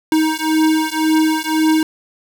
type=beating tone pair; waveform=square; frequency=313.9 / 315.8 Hz; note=D#4 / D#4; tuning=+15 / +26 cents; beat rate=1.9 Hz; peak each=-17 dBFS; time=0.12-1.83 s; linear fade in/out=2 ms; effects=none